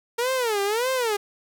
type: tone with vibrato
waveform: sawtooth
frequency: 456.8 Hz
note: A#4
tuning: 35 cents flat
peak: -18 dBFS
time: 0.18-1.17 s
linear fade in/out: 10 ms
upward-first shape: sine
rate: 1.7 Hz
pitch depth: 240 cents each way
effects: none